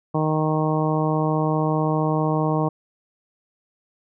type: harmonic tone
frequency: 155.4 Hz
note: D#3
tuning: 2 cents flat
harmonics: 1 / 2 / 3 / 4 / 5 / 6 / 7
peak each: -22 / -25 / -27 / -28 / -29 / -30 / -30 dBFS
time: 0.14-2.69 s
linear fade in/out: 10 ms
effects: none